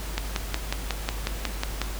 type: click train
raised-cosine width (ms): 0.2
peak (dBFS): -8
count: 10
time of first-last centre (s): 0.18-1.816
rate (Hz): 5.5
effects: added 50 Hz sine -31 dBFS peak until 1.99 s + pink hiss -38 dBFS RMS until 1.99 s